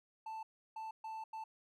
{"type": "tone bursts at uneven times", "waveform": "triangle", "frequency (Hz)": 883, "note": "A5", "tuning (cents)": 6, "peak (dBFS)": -40, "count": 4, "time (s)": [[0.26, 0.43], [0.76, 0.91], [1.04, 1.24], [1.33, 1.44]], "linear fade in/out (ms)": 5, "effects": []}